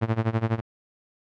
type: tone with tremolo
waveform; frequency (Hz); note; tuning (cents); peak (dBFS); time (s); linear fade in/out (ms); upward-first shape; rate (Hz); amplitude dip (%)
sawtooth; 112.6; A2; +40; -15; 0.01-0.61; 20; sine; 12; 90
effects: low-pass 2000 Hz 12 dB/octave